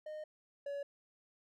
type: tone pair in turn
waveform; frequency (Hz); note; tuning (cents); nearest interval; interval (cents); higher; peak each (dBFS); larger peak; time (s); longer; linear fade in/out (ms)
triangle; 614 / 566.1; D#5 / C#5; -23 / +36; minor second; 141; first; -40 / -36; second; 0.06-0.24 / 0.66-0.83; first; 5
effects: none